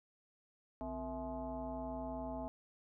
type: tone with frequency modulation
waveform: sine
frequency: 455.9 Hz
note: A#4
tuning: 39 cents flat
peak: -39 dBFS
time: 0.81-2.48 s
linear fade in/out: 0 ms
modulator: 199 Hz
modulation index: 2.1
effects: none